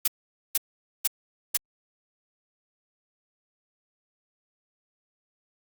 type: noise bursts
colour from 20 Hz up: blue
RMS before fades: -22 dBFS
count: 4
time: 0.05-1.572 s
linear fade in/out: 5 ms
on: 28 ms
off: 470 ms
effects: Opus 48 kbps